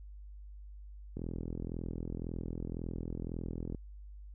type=click train; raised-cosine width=3 ms; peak=-26 dBFS; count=109; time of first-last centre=1.17-3.748 s; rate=41.9 Hz; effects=added 50 Hz sine -46 dBFS peak until 4.34 s